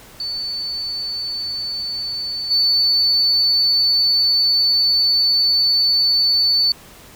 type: tone with level steps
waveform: sine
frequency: 4495 Hz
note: C#8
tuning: 23 cents sharp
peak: -22 / -12 dBFS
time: 0.2-6.72 s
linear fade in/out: 2 ms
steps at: 2.5 s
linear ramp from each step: 20 ms
effects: tanh soft clip ceiling -8 dBFS + pink hiss -43 dBFS RMS until 7.15 s